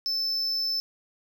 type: tone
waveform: triangle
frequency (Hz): 5274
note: E8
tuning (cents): 0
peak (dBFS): -24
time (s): 0.06-0.8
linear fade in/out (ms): 0
effects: none